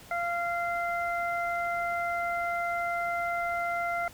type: harmonic tone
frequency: 691 Hz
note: F5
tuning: 19 cents flat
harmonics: 1 / 2 / 3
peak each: -30 / -33 / -35 dBFS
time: 0.11-4.08 s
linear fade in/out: 2 ms
effects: pink hiss -51 dBFS RMS until 4.13 s